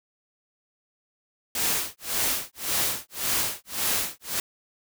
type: noise with tremolo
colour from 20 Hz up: white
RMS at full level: -24 dBFS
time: 1.55-4.4 s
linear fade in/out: 2 ms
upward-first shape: sine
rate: 1.8 Hz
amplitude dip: 100%
effects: none